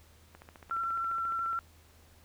click train, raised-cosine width 0.5 ms, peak -34 dBFS, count 18, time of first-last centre 0.35-1.531 s, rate 14.4 Hz
sine tone with vibrato, 1353 Hz, E6, 45 cents sharp, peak -30 dBFS, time 0.71-1.59 s, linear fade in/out 0 ms, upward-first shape sine, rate 13 Hz, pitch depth 17 cents each way
effects added 80 Hz sine -59 dBFS peak until 2.24 s + pink hiss -62 dBFS RMS until 2.24 s

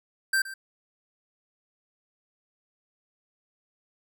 square tone with echo, 1568 Hz, G6, in tune, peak -22 dBFS, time 0.33-0.42 s, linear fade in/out 5 ms, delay 120 ms, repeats 1, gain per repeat -15 dB, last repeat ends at 0.54 s, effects none

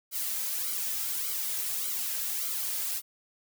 blue noise with flanger, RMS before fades -32 dBFS, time 0.11-3.02 s, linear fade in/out 50 ms, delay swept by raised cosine 1.1 to 2.8 ms, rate 1.7 Hz, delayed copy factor -0.95, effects none

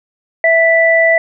sine tone pair together, 659.2 / 1975.5 Hz, E5 / B6, 0 / 0 cents, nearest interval octave + perfect fifth, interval 1900 cents, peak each -10 dBFS, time 0.44-1.18 s, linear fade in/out 2 ms, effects none

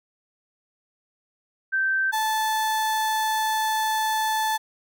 sine / 35% pulse tone pair in turn, 1556 / 873.3 Hz, G6 / A5, -13 / -13 cents, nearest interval minor seventh, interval 1000 cents, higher first, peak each -20 dBFS, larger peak neither, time 1.72-2.12 / 2.12-4.58 s, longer second, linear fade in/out 20 ms, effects none

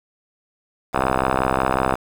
5% pulse ring-modulated tone, 65.41 Hz, C2, in tune, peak -3 dBFS, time 0.93-1.96 s, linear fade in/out 20 ms, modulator 711 Hz, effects low-pass 2000 Hz 12 dB/octave + 7-bit

